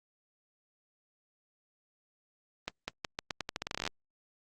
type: accelerating click train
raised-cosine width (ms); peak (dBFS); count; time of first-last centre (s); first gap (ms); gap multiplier
0.2; -16; 19; 2.68-3.876; 200; 0.84
effects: Opus 32 kbps